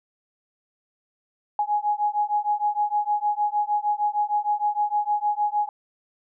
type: beating tone pair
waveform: sine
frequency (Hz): 830.6 / 837.1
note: G#5 / G#5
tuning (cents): 0 / +13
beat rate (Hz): 6.5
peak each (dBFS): -24 / -24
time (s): 1.59-5.69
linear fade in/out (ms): 2
effects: none